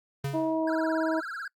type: tone with exponential decay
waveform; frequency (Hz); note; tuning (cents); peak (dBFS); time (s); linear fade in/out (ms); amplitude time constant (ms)
square; 138.8; C#3; +3; -27; 0.24-0.67; 5; 93
type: harmonic tone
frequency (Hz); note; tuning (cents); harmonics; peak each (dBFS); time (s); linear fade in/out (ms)
320.4; E4; -49; 1 / 2 / 3; -27 / -29 / -34; 0.33-1.21; 20
type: tone with vibrato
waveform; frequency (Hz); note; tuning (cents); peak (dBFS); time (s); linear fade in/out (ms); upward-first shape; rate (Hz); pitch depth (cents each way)
triangle; 1480; F#6; 0; -32; 0.67-1.48; 5; sine; 18; 200
effects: noise-tail reverb RT60 0.1 s tail -25 dB re dry + Opus 32 kbps